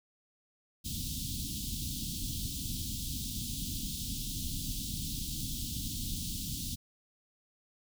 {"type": "band-stop noise", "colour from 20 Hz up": "pink", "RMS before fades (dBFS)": -37, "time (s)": [0.84, 6.76], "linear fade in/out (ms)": 20, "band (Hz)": [280, 3200], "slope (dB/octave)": 48, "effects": []}